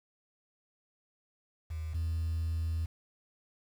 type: tone pair in turn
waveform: sine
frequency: 79.7 / 81.85 Hz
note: D#2 / E2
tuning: +42 / -12 cents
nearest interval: unison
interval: 46 cents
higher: second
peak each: -34 / -28 dBFS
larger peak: second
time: 1.7-1.94 / 1.94-2.86 s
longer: second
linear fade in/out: 10 ms
effects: tanh soft clip ceiling -28 dBFS + 9-bit